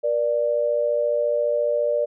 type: tone pair together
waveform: sine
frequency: 475.5 / 590 Hz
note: A#4 / D5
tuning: +34 / +8 cents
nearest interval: major third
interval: 374 cents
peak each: -24 / -20 dBFS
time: 0.03-2.06 s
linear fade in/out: 20 ms
effects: none